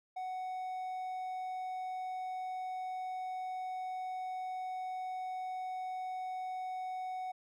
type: tone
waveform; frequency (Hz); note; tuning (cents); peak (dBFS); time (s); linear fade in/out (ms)
triangle; 743; F#5; +7; -35; 0.16-7.32; 10
effects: none